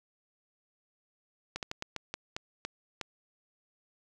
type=slowing click train; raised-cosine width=0.2 ms; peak=-18 dBFS; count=9; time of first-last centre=1.56-3.013 s; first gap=68 ms; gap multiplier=1.27; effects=none